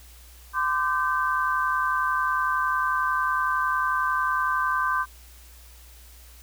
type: tone cluster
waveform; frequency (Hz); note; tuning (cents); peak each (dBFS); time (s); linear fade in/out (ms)
sine; 1027 / 1178 / 1547; C6 / D6 / G6; -33 / +5 / -23; -26; 0.53-5.06; 50
effects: added 60 Hz sine -47 dBFS peak until 6.42 s + white hiss -52 dBFS RMS until 6.42 s